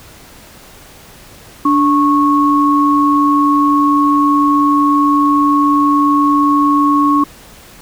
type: tone pair together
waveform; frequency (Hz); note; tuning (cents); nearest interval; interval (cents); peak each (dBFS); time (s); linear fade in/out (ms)
sine; 291.4 / 1100; D4 / C#6; -13 / -14; octave + major seventh; 2299; -11; 1.65-7.24; 5
effects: pink hiss -39 dBFS RMS until 7.81 s